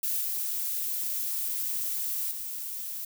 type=noise with level steps; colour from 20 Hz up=violet; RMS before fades=-29 / -31 / -36 dBFS; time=0.03-3.05 s; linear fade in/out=5 ms; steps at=0.21 / 2.31 s; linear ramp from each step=2 ms; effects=none